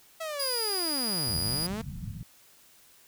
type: linear two-way sweep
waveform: sawtooth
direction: down then up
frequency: 659.3 to 73.9 to 232.1 Hz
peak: -29 dBFS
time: 0.2-1.82 s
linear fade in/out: 10 ms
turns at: 1.37 s
type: tone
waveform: sawtooth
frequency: 4891 Hz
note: D#8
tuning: 31 cents flat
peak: -26 dBFS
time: 0.39-1.67 s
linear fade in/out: 10 ms
type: low-pass noise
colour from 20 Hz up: white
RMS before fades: -39 dBFS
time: 1.27-2.23 s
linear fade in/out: 2 ms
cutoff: 200 Hz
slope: 48 dB/octave
effects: white hiss -58 dBFS RMS until 3.07 s